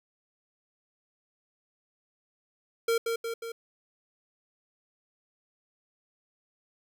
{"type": "tone with echo", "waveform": "square", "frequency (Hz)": 460, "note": "A#4", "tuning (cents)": -23, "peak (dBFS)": -24, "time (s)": [2.88, 2.98], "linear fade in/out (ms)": 5, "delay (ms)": 180, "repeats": 3, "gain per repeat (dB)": -4, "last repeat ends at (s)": 3.52, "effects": []}